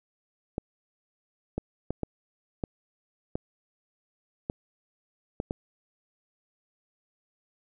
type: clicks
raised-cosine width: 2 ms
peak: -16 dBFS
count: 9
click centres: 0.581 / 1.58 / 1.906 / 2.033 / 2.638 / 3.355 / 4.499 / 5.401 / 5.509 s
effects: none